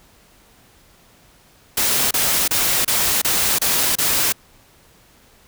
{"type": "noise bursts", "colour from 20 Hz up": "white", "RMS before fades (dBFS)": -18, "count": 7, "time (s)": [1.77, 4.324], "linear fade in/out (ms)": 5, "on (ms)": 340, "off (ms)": 29, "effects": ["pink hiss -52 dBFS RMS until 5.47 s"]}